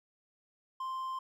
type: tone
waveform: triangle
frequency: 1046.5 Hz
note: C6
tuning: in tune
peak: -33 dBFS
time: 0.8-1.19 s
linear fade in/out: 5 ms
effects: none